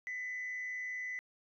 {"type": "tone with frequency modulation", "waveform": "sine", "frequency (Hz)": 2000, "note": "B6", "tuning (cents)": 21, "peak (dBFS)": -36, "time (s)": [0.07, 1.19], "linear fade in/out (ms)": 0, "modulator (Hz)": 155, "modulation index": 0.31, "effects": ["tanh soft clip ceiling -34 dBFS"]}